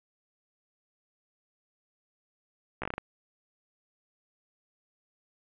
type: slowing click train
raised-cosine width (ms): 0.5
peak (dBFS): -18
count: 7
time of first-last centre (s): 2.82-2.981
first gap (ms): 15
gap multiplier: 1.23
effects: resampled to 8000 Hz + 8-bit